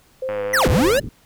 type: tone with vibrato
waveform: sine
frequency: 514 Hz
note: C5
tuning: 31 cents flat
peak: -22 dBFS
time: 0.22-0.91 s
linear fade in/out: 5 ms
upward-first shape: sine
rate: 3.4 Hz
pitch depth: 37 cents each way
type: click train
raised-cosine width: 0.5 ms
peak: -16 dBFS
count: 72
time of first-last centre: 0.29-0.973 s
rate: 104 Hz
type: linear two-way sweep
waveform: square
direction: down then up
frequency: 2078 to 30.54 to 595 Hz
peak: -15 dBFS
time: 0.53-1 s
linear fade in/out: 10 ms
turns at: 0.68 s
type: low-pass noise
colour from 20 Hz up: pink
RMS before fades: -29 dBFS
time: 0.66-1.09 s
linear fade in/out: 2 ms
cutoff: 400 Hz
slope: 48 dB/octave
effects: pink hiss -55 dBFS RMS until 1.25 s

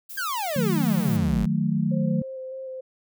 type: noise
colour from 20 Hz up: violet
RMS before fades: -38 dBFS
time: 0.09-1.17 s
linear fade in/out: 10 ms
type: exponential sweep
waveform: 45% pulse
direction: down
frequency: 1656 to 46.05 Hz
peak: -26 dBFS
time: 0.17-1.46 s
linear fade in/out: 10 ms
type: chord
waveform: sine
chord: D# diminished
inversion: none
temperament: equal with one note detuned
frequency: 155.56 / 183.83 / 220 Hz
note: D#3 / F#3 / A3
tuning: 0 / -11 / 0 cents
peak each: -25 dBFS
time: 0.56-2.22 s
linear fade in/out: 5 ms
type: tone with vibrato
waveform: sine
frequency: 524 Hz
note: C5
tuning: 2 cents sharp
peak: -32 dBFS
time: 1.91-2.81 s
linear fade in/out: 10 ms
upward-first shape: square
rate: 3.3 Hz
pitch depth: 13 cents each way
effects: none

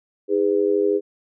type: tone with amplitude modulation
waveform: sine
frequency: 408.2 Hz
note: G#4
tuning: 30 cents flat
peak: -12 dBFS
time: 0.28-1.01 s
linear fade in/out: 50 ms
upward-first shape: sine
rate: 92.7 Hz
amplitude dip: 95%
effects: none

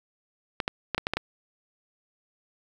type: clicks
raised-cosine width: 0.3 ms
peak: -10 dBFS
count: 7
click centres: 0.602 / 0.679 / 0.947 / 0.98 / 1.069 / 1.136 / 1.17 s
effects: 7-bit

